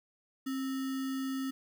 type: tone with sample-and-hold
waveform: sine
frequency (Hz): 266.6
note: C4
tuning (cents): +33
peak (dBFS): -32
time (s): 0.46-1.51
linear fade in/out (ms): 10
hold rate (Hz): 1575
effects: none